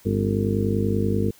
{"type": "harmonic tone with a mistuned harmonic", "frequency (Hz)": 50.2, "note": "G1", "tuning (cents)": 42, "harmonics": [1, 2, 3, 4, 5, 6, 7, 8, 9], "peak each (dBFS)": [-34, -24, -34, -25, -29, -35, -29, -34, -28], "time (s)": [0.05, 1.31], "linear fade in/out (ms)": 10, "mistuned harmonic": 6, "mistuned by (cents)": -91, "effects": ["white hiss -53 dBFS RMS until 1.39 s"]}